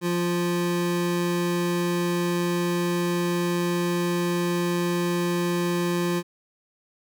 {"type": "tone pair together", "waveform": "square", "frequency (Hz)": [174.39, 349.2], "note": ["F3", "F4"], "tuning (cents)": [-2, 0], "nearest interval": "octave", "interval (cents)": 1202, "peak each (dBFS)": -26, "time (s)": [0.01, 6.23], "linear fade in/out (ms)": 50, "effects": []}